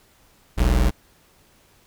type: tone pair together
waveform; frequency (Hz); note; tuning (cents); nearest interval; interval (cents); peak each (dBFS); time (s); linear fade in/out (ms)
square; 41.57 / 61.9; E1 / B1; +15 / +5; perfect fifth; 690; -19; 0.57-0.91; 20
effects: pink hiss -57 dBFS RMS until 1.86 s